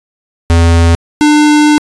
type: tone pair in turn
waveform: square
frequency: 84 / 299.3 Hz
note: E2 / D4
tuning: +33 / +33 cents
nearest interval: octave + minor seventh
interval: 2200 cents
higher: second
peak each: -5 dBFS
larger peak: neither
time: 0.5-0.95 / 1.21-1.78 s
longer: second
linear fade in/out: 0 ms
effects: resampled to 22050 Hz